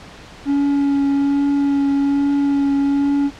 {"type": "tone with vibrato", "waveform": "triangle", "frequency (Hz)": 280.9, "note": "C#4", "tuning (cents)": 23, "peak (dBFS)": -12, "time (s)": [0.45, 3.31], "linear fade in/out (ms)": 50, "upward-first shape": "triangle", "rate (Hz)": 1.2, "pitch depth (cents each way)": 15, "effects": ["pink hiss -39 dBFS RMS until 3.39 s", "low-pass 5000 Hz 12 dB/octave"]}